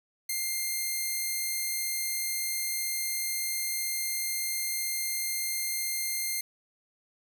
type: tone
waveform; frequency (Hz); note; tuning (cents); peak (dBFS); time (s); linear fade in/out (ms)
5% pulse; 2107; C7; +12; -19; 0.29-6.41; 5
effects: none